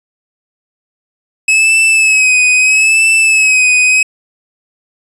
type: tone with vibrato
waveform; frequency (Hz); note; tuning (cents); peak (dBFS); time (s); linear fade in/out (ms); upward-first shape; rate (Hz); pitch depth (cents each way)
45% pulse; 2571; E7; -44; -6; 1.48-4.03; 5; sine; 0.77; 53
effects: resampled to 24000 Hz